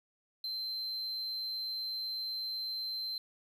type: tone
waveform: triangle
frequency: 4106 Hz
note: C8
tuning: 33 cents flat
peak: -34 dBFS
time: 0.44-3.18 s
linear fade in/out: 2 ms
effects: none